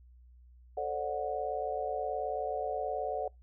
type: chord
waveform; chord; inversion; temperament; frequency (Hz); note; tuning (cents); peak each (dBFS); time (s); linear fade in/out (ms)
sine; D dominant seventh; second; just; 440.5 / 528.6 / 587.3 / 734.2; A4 / C5 / D5 / F#5; +2 / +18 / 0 / -14; -38 / -39 / -37 / -35; 0.77-3.28; 5
effects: noise-tail reverb RT60 0.2 s tail -26 dB re dry + added 61 Hz sine -54 dBFS peak until 3.42 s